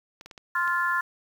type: clicks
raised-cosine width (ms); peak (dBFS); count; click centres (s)
0.2; -26; 5; 0.211 / 0.26 / 0.312 / 0.378 / 0.677
type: chord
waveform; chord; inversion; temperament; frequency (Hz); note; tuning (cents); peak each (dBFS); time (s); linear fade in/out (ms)
sine; F major; second; equal with one note detuned; 1046.5 / 1396.9 / 1735.8; C6 / F6 / A6; 0 / 0 / -24; -27; 0.55-1.01; 5
effects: 8-bit